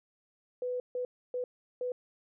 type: tone bursts at uneven times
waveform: sine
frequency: 497.3 Hz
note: B4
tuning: 12 cents sharp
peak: -31 dBFS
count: 4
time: 0.62-0.8 / 0.95-1.05 / 1.34-1.44 / 1.81-1.92 s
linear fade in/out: 2 ms
effects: none